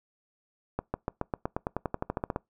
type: accelerating click train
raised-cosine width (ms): 1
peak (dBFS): -15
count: 17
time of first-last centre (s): 0.79-2.361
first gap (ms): 150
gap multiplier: 0.94
effects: noise-tail reverb RT60 0.2 s tail -25 dB re dry